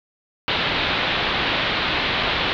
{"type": "low-pass noise", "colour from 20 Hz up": "white", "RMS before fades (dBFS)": -22, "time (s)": [0.48, 2.53], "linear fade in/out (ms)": 0, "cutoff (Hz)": 3900, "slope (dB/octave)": 48, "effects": []}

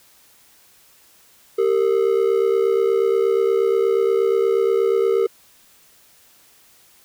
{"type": "ring-modulated tone", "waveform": "triangle", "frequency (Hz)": 425.2, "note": "G#4", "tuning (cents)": 41, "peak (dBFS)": -10, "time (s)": [1.58, 5.27], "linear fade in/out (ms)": 10, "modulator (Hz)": 34.2, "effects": ["white hiss -53 dBFS RMS until 7.04 s"]}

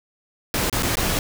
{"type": "noise with dropouts", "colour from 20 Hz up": "pink", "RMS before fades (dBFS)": -22, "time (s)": [0.54, 1.19], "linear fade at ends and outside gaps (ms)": 1, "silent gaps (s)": [[0.698, 0.727], [0.825, 0.831], [0.955, 0.97]], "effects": []}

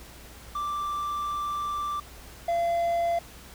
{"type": "tone pair in turn", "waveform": "triangle", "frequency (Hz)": [1174.7, 683.6], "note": ["D6", "F5"], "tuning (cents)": [0, -37], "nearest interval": "major sixth", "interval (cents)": 937, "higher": "first", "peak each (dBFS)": [-26, -21], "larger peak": "second", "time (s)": [[0.55, 2], [2.48, 3.19]], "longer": "first", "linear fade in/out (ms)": 5, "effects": ["added 60 Hz sine -49 dBFS peak until 3.54 s", "pink hiss -48 dBFS RMS until 3.54 s"]}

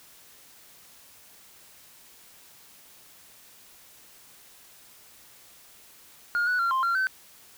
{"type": "tone with pitch steps", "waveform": "sine", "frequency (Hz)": [1422, 1477, 1376, 1051, 1377, 1532], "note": ["F6", "F#6", "F6", "C6", "F6", "G6"], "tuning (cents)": [31, -3, -26, 7, -25, -40], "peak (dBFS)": -20, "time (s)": [6.35, 7.07], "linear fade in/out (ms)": 0, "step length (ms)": 120, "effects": ["tanh soft clip ceiling -21 dBFS", "white hiss -53 dBFS RMS until 7.57 s"]}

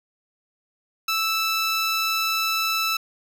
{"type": "tone", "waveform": "15% pulse", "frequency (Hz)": 1318.5, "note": "E6", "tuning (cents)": 0, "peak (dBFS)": -15, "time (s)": [1.08, 2.97], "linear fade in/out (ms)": 5, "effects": []}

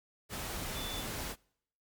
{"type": "tone in noise", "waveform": "sine", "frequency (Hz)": 3495, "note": "A7", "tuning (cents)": -12, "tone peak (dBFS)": -41, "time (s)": [0.73, 1.05], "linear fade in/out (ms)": 50, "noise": "pink", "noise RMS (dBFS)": -39, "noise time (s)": [0.29, 1.36], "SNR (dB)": -5, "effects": ["noise-tail reverb RT60 0.7 s tail -26 dB re dry", "MP3 96 kbps"]}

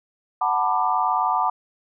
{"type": "chord", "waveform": "sine", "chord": "B minor seventh", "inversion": "second", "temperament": "just", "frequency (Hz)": [740.8, 889, 987.8, 1185.3], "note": ["F#5", "A5", "B5", "D6"], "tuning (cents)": [2, 18, 0, 16], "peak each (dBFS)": -24, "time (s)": [0.41, 1.5], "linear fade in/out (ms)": 5, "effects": []}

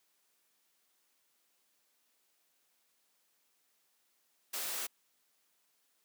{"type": "high-pass noise", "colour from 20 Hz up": "white", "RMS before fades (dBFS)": -38, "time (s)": [4.53, 4.87], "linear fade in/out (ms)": 10, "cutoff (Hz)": 310, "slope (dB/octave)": 12, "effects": ["white hiss -75 dBFS RMS until 6.04 s", "high-pass 200 Hz 12 dB/octave"]}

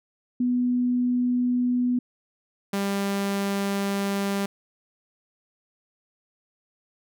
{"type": "tone pair in turn", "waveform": ["sine", "sawtooth"], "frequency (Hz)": [246.9, 198.64], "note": ["B3", "G3"], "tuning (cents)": [0, 23], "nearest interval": "major third", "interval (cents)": 377, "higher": "first", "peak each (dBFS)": [-20, -20], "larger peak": "neither", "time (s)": [[0.4, 1.99], [2.73, 4.46]], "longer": "second", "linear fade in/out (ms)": 5, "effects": []}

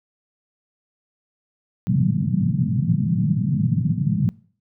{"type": "band-pass noise", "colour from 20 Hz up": "white", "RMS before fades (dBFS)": -20, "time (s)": [1.87, 4.29], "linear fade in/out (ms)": 0, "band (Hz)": [110, 200], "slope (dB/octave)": 48, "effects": ["noise-tail reverb RT60 0.5 s tail -24 dB re dry"]}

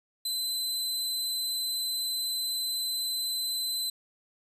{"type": "tone", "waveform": "sawtooth", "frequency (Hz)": 4042, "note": "B7", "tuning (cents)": 39, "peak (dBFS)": -26, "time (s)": [0.25, 3.9], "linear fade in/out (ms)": 5, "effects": ["resampled to 32000 Hz"]}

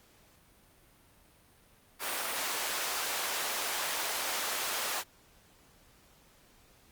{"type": "high-pass noise", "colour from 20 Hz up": "pink", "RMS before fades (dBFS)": -34, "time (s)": [1.99, 5.04], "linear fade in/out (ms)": 50, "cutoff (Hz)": 690, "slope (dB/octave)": 12, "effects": ["pink hiss -62 dBFS RMS until 6.91 s", "Opus 48 kbps"]}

